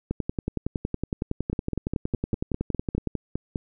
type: two click trains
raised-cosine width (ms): 3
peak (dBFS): -13 / -14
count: 33 / 11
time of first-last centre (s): 0.11-3.073 / 1.53-3.558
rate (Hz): 10.8 / 4.93
effects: none